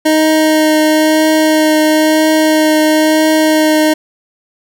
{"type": "tone with vibrato", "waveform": "25% pulse", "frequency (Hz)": 311.1, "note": "D#4", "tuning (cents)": 0, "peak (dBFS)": -4, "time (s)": [0.05, 3.94], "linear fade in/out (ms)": 10, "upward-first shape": "triangle", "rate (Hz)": 1, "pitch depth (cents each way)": 13, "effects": []}